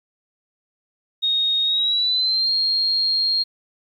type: tone with pitch glide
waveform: sine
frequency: 3729 to 4234 Hz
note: A#7 to C8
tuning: 0 to +20 cents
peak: -17 dBFS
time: 1.22-3.44 s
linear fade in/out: 20 ms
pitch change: +220 cents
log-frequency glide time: 1.63-2.53 s
effects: 9-bit